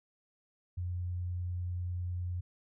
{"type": "tone", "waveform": "sine", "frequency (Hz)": 89, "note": "F2", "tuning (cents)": 33, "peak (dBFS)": -33, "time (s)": [0.77, 2.41], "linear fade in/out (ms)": 10, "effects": []}